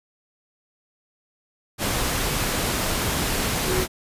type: tone in noise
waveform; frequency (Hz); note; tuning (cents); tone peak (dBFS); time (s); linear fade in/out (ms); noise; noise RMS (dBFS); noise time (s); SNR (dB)
sine; 370.3; F#4; +1; -25; 3.65-3.86; 50; pink; -24; 1.78-3.88; -4
effects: resampled to 32000 Hz